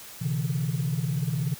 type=tone cluster; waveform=sine; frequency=125.7 / 142.4 / 162.9 Hz; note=B2 / C#3 / E3; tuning=+31 / +47 / -20 cents; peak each=-28 dBFS; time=0.21-1.55 s; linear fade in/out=10 ms; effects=tanh soft clip ceiling -19 dBFS + white hiss -44 dBFS RMS until 1.59 s